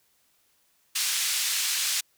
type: band-pass noise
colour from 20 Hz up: white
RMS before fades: -27 dBFS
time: 0.95-2.01 s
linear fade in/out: 10 ms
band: 2200 to 8200 Hz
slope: 12 dB/octave
effects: white hiss -67 dBFS RMS until 2.17 s